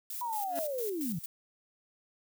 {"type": "noise with tremolo", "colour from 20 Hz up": "violet", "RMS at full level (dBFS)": -39, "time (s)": [0.1, 1.26], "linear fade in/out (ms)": 2, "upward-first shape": "square", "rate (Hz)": 4.4, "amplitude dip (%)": 70}
{"type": "linear sweep", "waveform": "sine", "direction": "down", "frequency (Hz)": [987.8, 146.83], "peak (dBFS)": -32, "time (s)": [0.21, 1.19], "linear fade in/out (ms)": 5}
{"type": "tone with exponential growth", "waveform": "25% pulse", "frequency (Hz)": 282, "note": "C#4", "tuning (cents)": 30, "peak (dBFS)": -31, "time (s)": [0.43, 0.59], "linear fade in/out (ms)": 0, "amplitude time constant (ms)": 33}
{"effects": []}